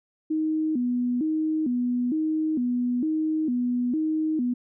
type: tone with vibrato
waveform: sine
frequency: 277.2 Hz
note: C#4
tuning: in tune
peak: -22 dBFS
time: 0.3-4.54 s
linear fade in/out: 10 ms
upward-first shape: square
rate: 1.1 Hz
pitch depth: 210 cents each way
effects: none